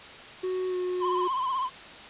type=tone with pitch glide; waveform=triangle; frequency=370 to 362.8 Hz; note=F#4 to F#4; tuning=0 to -34 cents; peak=-25 dBFS; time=0.43-1.28 s; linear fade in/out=10 ms; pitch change=-34 cents; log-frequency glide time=0.68-0.76 s
type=tone with vibrato; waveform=triangle; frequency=1040 Hz; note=C6; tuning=11 cents flat; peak=-24 dBFS; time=0.99-1.7 s; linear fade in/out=50 ms; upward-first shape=triangle; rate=16 Hz; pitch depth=93 cents each way
effects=white hiss -44 dBFS RMS until 2.09 s + resampled to 8000 Hz